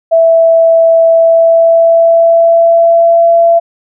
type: tone with pitch glide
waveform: sine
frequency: 659.3 to 674.7 Hz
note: E5 to E5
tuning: 0 to +40 cents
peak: -3 dBFS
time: 0.11-3.6 s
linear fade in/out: 20 ms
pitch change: +40 cents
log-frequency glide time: 1.06-3.33 s
effects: none